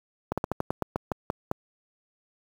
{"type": "slowing click train", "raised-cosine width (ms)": 1, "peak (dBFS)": -12, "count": 11, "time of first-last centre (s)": [0.32, 1.514], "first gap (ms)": 56, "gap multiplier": 1.16, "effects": ["high-pass 60 Hz 12 dB/octave", "7-bit"]}